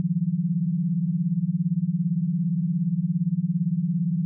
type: tone cluster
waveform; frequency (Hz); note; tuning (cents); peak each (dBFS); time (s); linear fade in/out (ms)
sine; 147.4 / 165.4 / 182.8; D3 / E3 / F#3; +7 / +6 / -21; -32 / -24 / -25; 0-4.25; 0
effects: none